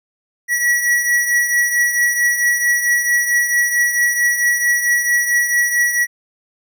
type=beating tone pair; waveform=square; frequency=1927 / 1931.5 Hz; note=B6 / B6; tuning=-43 / -39 cents; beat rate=4.5 Hz; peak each=-22 / -15 dBFS; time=0.48-6.07 s; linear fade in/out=50 ms; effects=none